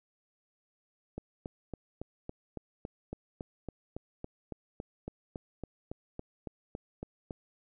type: click train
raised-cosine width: 2 ms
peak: -25 dBFS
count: 23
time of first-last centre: 1.18-7.308 s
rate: 3.59 Hz
effects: none